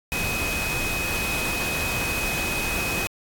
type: tone in noise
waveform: sine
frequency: 2521 Hz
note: D#7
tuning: 22 cents sharp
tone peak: -27 dBFS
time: 0.12-3.07 s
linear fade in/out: 0 ms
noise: pink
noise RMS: -28 dBFS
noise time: 0.12-3.07 s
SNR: -2 dB
effects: AAC 64 kbps